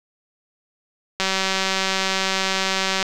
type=click train; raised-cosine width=0.2 ms; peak=-4 dBFS; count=350; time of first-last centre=1.2-3.027 s; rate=191 Hz; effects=none